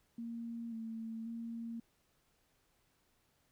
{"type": "tone with pitch steps", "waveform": "sine", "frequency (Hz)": [232.2, 225, 230.6], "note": ["A#3", "A3", "A#3"], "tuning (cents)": [-7, 39, -19], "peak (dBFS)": -40, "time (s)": [0.18, 1.8], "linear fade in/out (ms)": 5, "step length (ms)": 540, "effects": ["pink hiss -75 dBFS RMS until 3.51 s"]}